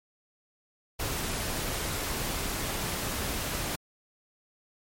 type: noise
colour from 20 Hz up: pink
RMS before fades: -32 dBFS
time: 0.99-3.76 s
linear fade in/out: 10 ms
effects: MP3 64 kbps